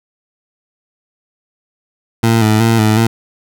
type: tone with vibrato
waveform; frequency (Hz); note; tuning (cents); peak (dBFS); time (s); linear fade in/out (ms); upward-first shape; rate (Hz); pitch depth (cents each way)
20% pulse; 111.2; A2; +19; -4; 2.23-3.07; 5; square; 2.7; 46
effects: none